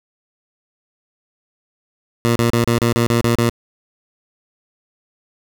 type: tone bursts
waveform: 15% pulse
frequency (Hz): 117.5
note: A#2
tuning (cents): +14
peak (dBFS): -7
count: 9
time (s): 2.25-3.496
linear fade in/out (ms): 0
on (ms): 110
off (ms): 32
effects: none